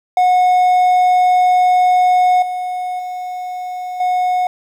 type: tone with level steps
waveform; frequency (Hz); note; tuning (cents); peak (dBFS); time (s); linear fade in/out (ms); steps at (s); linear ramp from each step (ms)
triangle; 729; F#5; -26; -7 / -17 / -20 / -11; 0.17-4.47; 2; 2.42 / 2.99 / 4; 5
effects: 8-bit